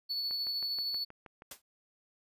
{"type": "tone with tremolo", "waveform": "triangle", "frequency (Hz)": 4435, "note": "C#8", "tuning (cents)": 0, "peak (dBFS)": -30, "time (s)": [0.09, 1.05], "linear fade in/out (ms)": 20, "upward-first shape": "sine", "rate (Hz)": 13, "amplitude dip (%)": 25}
{"type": "click train", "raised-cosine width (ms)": 0.5, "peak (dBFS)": -34, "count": 8, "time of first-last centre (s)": [0.31, 1.421], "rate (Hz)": 6.3}
{"type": "noise with exponential decay", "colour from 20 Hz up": "white", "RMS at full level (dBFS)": -39, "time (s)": [1.51, 1.62], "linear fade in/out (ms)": 5, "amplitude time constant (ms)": 23}
{"effects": ["resampled to 32000 Hz"]}